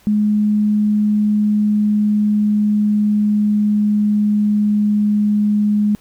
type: tone with pitch glide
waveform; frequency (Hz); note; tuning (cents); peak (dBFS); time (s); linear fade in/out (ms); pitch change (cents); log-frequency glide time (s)
sine; 210 to 208.5; G#3 to G#3; +19 to +7; -12; 0.07-5.95; 0; -12; 1.02-5.25
effects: pink hiss -51 dBFS RMS until 6 s